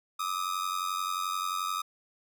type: ring-modulated tone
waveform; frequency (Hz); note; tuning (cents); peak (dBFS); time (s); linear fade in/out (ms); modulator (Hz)
45% pulse; 1235; D#6; -13; -27; 0.19-1.82; 10; 45.7
effects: none